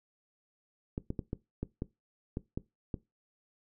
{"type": "clicks", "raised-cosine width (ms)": 3, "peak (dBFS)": -21, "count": 9, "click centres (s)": [0.979, 1.104, 1.192, 1.331, 1.63, 1.821, 2.371, 2.575, 2.942], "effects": ["noise-tail reverb RT60 0.2 s tail -19 dB re dry"]}